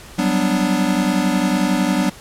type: chord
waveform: square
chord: G major seventh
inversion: third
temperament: equal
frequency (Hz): 185 / 196 / 246.9 / 293.7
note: F#3 / G3 / B3 / D4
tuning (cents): 0 / 0 / 0 / 0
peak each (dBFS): -22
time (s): 0.18-2.1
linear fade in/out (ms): 10
effects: pink hiss -40 dBFS RMS until 2.2 s + low-pass 12000 Hz 12 dB/octave